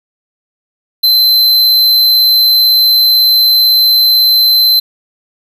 square tone, 4079 Hz, C8, 45 cents flat, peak -6 dBFS, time 1.03-4.8 s, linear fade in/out 10 ms, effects 7-bit

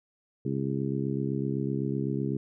harmonic tone, 67.9 Hz, C#2, 35 cents flat, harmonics 2 / 3 / 4 / 5 / 6, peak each -31 / -33 / -34 / -35 / -36 dBFS, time 0.45-2.37 s, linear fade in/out 5 ms, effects none

